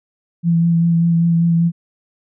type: tone with vibrato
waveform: sine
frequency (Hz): 168.2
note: E3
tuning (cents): +35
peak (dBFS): -11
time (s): 0.43-1.72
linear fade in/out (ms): 50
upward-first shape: sine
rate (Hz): 5.1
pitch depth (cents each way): 17
effects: none

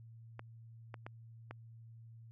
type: clicks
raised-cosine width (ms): 0.5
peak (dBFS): -30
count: 4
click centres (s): 0.394 / 0.942 / 1.065 / 1.51
effects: added 114 Hz sine -52 dBFS peak until 2.31 s + AAC 48 kbps

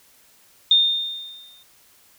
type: tone with exponential decay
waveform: sine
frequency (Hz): 3639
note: A#7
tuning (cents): -42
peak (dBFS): -10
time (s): 0.71-1.63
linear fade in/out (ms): 2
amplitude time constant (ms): 200
effects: white hiss -55 dBFS RMS until 2.18 s

